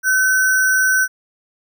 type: tone with sample-and-hold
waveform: sine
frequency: 1522 Hz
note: F#6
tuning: 48 cents sharp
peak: -12 dBFS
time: 0.03-1.08 s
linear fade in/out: 50 ms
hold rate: 7350 Hz
effects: none